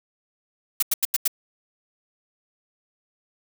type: noise bursts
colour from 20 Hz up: blue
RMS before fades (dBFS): -20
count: 5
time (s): 0.8-1.278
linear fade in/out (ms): 5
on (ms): 26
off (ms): 87
effects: none